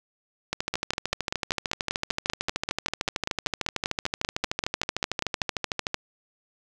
two click trains, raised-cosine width 0.2 ms, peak -9 / -9 dBFS, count 25 / 73, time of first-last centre 0.74-5.418 / 0.53-5.944 s, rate 5.13 / 13.3 Hz, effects none

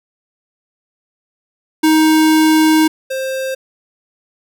square tone pair in turn, 313.9 / 527.9 Hz, D#4 / C5, +15 / +15 cents, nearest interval major sixth, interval 900 cents, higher second, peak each -9 / -19 dBFS, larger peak first, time 1.83-2.88 / 3.1-3.55 s, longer first, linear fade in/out 10 ms, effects none

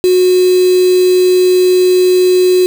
sine tone with quantisation, 365.8 Hz, F#4, 20 cents flat, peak -6 dBFS, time 0.04-2.66 s, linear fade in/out 0 ms, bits 3, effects none

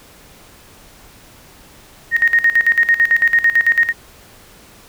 sine tone with tremolo, 1859 Hz, A#6, 5 cents flat, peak -8 dBFS, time 2.11-3.93 s, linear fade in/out 50 ms, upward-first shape square, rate 9 Hz, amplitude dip 80%, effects pink hiss -44 dBFS RMS until 4.88 s

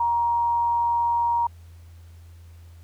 sine tone with amplitude modulation, 942 Hz, A#5, 18 cents sharp, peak -18 dBFS, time 0-1.47 s, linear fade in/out 5 ms, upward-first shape sine, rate 179 Hz, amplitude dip 25%, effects added 84 Hz sine -43 dBFS peak until 2.83 s + pink hiss -60 dBFS RMS until 2.83 s

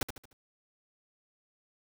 pink noise with echo, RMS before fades -30 dBFS, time 0.01-0.03 s, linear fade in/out 2 ms, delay 75 ms, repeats 4, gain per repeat -8 dB, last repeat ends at 0.33 s, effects none

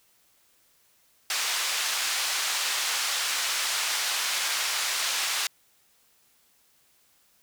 white band-pass noise, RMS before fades -28 dBFS, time 1.3-5.47 s, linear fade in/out 2 ms, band 970 to 6300 Hz, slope 12 dB/octave, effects white hiss -64 dBFS RMS until 7.42 s

